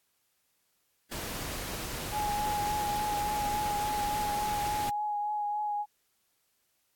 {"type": "noise", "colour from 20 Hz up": "pink", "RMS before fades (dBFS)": -37, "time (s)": [1.11, 4.9], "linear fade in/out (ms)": 10}
{"type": "tone with vibrato", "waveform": "sine", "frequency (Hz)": 834, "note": "G#5", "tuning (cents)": 7, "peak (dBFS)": -29, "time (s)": [2.11, 5.86], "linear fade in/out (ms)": 50, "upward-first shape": "triangle", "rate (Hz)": 3.5, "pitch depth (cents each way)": 22}
{"effects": ["white hiss -74 dBFS RMS until 6.95 s", "AAC 64 kbps"]}